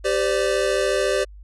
square chord, G suspended fourth, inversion none, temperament equal with one note detuned, 392 / 513.4 / 587.3 Hz, G4 / C5 / D5, 0 / -33 / 0 cents, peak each -24 dBFS, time 0.04-1.25 s, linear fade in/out 20 ms, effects added 50 Hz sine -39 dBFS peak until 1.43 s + resampled to 24000 Hz

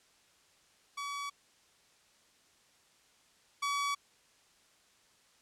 sawtooth tone pair in turn, 1137 / 1137 Hz, C#6 / C#6, +44 / +44 cents, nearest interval unison, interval 0 cents, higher neither, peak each -33 / -27 dBFS, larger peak second, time 0.97-1.3 / 3.62-3.95 s, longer neither, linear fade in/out 10 ms, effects white hiss -66 dBFS RMS until 5.41 s + low-pass 8000 Hz 12 dB/octave

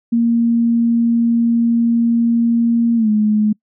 sine tone with pitch glide, 233.1 to 212.5 Hz, A#3 to G#3, 0 to +40 cents, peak -11 dBFS, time 0.12-3.53 s, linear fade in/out 10 ms, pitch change -160 cents, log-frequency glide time 2.96-3.09 s, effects noise-tail reverb RT60 0.1 s tail -26 dB re dry

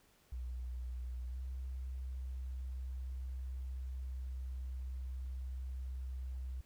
sine tone with pitch glide, 61.74 to 64.25 Hz, B1 to C2, 0 to -31 cents, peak -39 dBFS, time 0.32-6.61 s, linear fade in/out 5 ms, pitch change +69 cents, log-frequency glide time 1.29-1.38 s, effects pink hiss -69 dBFS RMS until 6.65 s

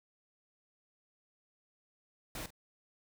pink noise with echo, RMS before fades -42 dBFS, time 2.35-2.46 s, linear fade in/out 2 ms, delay 45 ms, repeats 1, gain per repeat -15 dB, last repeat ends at 2.505 s, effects none

